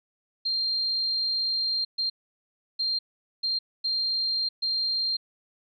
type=tone bursts at uneven times; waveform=sine; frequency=4186 Hz; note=C8; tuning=in tune; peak=-24 dBFS; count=6; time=0.45-1.85 / 1.98-2.1 / 2.79-2.99 / 3.43-3.59 / 3.84-4.49 / 4.62-5.17 s; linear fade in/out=10 ms; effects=none